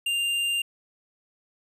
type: tone with hard clipping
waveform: sine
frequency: 2794 Hz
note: F7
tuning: in tune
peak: -25 dBFS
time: 0.06-0.62 s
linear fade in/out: 5 ms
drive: 10 dB
effects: resampled to 32000 Hz